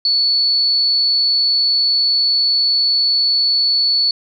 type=tone; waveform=sine; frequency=4435 Hz; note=C#8; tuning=in tune; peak=-12 dBFS; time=0.05-4.11 s; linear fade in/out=2 ms; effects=none